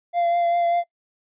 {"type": "tone with vibrato", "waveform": "triangle", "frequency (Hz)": 690, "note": "F5", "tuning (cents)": -21, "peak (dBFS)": -16, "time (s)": [0.13, 0.84], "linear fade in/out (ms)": 50, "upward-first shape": "triangle", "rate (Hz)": 5.1, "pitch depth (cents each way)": 19, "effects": ["noise-tail reverb RT60 0.1 s tail -21 dB re dry", "resampled to 8000 Hz"]}